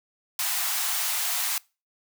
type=high-pass noise; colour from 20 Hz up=white; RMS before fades=-27 dBFS; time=0.39-1.58 s; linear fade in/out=2 ms; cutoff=660 Hz; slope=96 dB/octave; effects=noise-tail reverb RT60 0.3 s tail -24 dB re dry